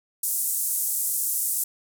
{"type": "band-pass noise", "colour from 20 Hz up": "white", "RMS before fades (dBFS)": -26, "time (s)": [0.23, 1.64], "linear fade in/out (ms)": 5, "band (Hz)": [7900, 14000], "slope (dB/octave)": 24, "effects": []}